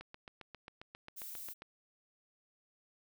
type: click train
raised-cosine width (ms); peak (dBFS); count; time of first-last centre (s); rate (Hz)
0.3; -32; 13; 0.01-1.621; 7.45
type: noise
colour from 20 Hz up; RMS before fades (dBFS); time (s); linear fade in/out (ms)
violet; -46; 1.16-1.54; 20
effects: none